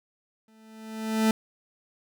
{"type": "tone with exponential growth", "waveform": "40% pulse", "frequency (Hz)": 220, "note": "A3", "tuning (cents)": 0, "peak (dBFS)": -17, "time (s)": [0.48, 1.31], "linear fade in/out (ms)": 2, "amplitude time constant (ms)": 180, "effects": []}